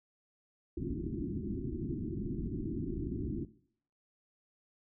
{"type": "low-pass noise", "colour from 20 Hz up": "white", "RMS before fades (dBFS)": -37, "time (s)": [0.77, 3.45], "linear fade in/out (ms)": 5, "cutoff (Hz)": 370, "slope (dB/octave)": 96, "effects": ["noise-tail reverb RT60 0.6 s tail -18 dB re dry"]}